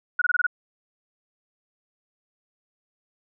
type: tone bursts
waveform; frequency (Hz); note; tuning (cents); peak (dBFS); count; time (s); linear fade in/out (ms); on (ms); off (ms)
sine; 1457; F#6; -27; -18; 6; 0.19-0.467; 5; 27; 23
effects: none

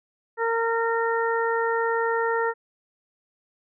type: harmonic tone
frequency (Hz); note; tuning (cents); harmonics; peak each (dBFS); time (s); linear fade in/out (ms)
459; A#4; -27; 1 / 2 / 3 / 4; -24 / -27 / -29 / -30; 0.37-2.54; 50
effects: none

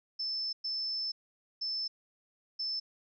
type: tone bursts at uneven times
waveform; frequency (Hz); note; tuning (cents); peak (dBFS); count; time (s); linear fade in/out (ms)
sine; 5274; E8; 0; -32; 4; 0.19-0.53 / 0.64-1.12 / 1.61-1.88 / 2.59-2.8; 10
effects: none

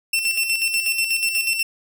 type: tone with tremolo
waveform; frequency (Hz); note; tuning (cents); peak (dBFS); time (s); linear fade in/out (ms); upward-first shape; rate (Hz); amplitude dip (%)
sawtooth; 2698; E7; +40; -14; 0.13-1.63; 5; square; 8.2; 50
effects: none

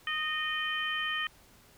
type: harmonic tone with a mistuned harmonic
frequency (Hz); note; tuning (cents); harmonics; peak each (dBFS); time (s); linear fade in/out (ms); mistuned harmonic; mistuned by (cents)
615; D#5; -20; 2 / 3 / 4 / 5; -37 / -33 / -39 / -35; 0.07-1.27; 2; 2; +22
effects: pink hiss -59 dBFS RMS until 1.77 s

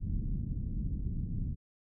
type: low-pass noise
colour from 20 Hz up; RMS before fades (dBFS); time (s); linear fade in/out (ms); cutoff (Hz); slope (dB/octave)
pink; -34; 0-1.56; 50; 210; 24
effects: none

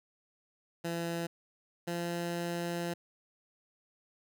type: tone pair in turn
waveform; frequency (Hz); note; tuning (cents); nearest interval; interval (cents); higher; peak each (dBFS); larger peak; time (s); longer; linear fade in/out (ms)
15% pulse; 169 / 171.95; E3 / F3; +43 / -27; unison; 30; second; -27; neither; 0.84-1.27 / 1.87-2.94; second; 10
effects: none

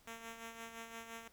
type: tone with tremolo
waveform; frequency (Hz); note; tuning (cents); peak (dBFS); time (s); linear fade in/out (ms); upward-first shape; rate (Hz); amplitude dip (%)
5% pulse; 228.3; A#3; -36; -34; 0.07-1.28; 5; sine; 5.8; 55
effects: pink hiss -67 dBFS RMS until 1.32 s

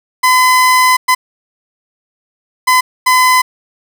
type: tone bursts at uneven times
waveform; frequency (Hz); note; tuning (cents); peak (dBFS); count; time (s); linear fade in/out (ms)
30% pulse; 1015; B5; +47; -4; 4; 0.23-0.97 / 1.08-1.15 / 2.67-2.81 / 3.06-3.42; 10
effects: none

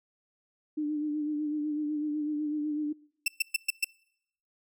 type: tone with vibrato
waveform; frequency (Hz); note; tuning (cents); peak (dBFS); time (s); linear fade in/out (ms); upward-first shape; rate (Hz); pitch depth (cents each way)
sine; 300; D4; +37; -28; 0.77-2.93; 10; sine; 8; 34
type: tone bursts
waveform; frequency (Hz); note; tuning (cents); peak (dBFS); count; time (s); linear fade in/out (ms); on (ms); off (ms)
sawtooth; 2668; E7; +20; -20; 5; 3.26-3.845; 5; 21; 120
effects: noise-tail reverb RT60 0.8 s tail -26 dB re dry

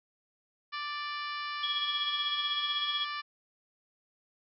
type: harmonic tone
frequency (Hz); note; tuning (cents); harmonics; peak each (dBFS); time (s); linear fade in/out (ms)
587.3; D5; 0; 2 / 3 / 4 / 5 / 6 / 7 / 8 / 9; -37 / -41 / -43 / -45 / -47 / -48 / -49 / -50; 0.72-3.22; 20
type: tone with tremolo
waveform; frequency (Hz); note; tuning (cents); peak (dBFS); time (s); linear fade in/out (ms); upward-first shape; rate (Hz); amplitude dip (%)
sine; 3335; G#7; +7; -28; 1.63-3.05; 5; sine; 16; 60
effects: none

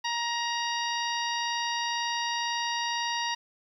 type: harmonic tone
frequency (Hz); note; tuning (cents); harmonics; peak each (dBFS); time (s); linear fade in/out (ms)
942; A#5; +18; 1 / 2 / 3 / 4 / 5 / 6; -31 / -34 / -36 / -37 / -38 / -39; 0.04-3.35; 10
effects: 10-bit

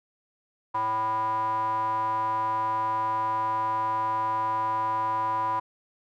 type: tone with band-pass filter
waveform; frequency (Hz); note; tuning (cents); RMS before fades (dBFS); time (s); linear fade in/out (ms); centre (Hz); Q
square; 110; A2; 0; -27; 0.74-5.6; 10; 980; 9.9
effects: none

